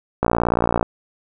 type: click train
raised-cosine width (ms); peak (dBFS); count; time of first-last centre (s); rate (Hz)
1; -3; 36; 0.23-0.828; 58.5
effects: none